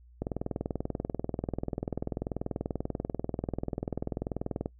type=click train; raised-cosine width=2 ms; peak=-18 dBFS; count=92; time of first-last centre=0.22-4.659 s; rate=20.5 Hz; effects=noise-tail reverb RT60 0.1 s tail -23 dB re dry + added 60 Hz sine -53 dBFS peak until 4.79 s